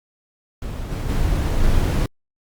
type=noise with level steps; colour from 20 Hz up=brown; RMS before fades=-27 / -23 / -19 / -17 dBFS; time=0.62-2.06 s; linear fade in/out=2 ms; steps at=0.9 / 1.08 / 1.62 s; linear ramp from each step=20 ms; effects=Opus 48 kbps